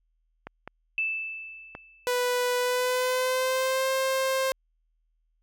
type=clicks; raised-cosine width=0.5 ms; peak=-22 dBFS; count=3; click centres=0.47 / 0.676 / 1.751 s
type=tone with exponential decay; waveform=sine; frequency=2637 Hz; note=E7; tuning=in tune; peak=-23 dBFS; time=0.98-2.27 s; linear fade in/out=1 ms; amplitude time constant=280 ms
type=tone with pitch glide; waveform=sawtooth; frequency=493.9 to 529.3 Hz; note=B4 to C5; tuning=0 to +20 cents; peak=-20 dBFS; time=2.07-4.52 s; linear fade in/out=0 ms; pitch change=+120 cents; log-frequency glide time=2.58-3.9 s
effects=added 40 Hz sine -68 dBFS peak until 5.42 s